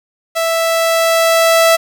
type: tone with level ramp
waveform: sawtooth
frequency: 659.3 Hz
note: E5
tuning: in tune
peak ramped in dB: -10 to -3 dBFS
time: 0.35-1.77 s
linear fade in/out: 20 ms
effects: 7-bit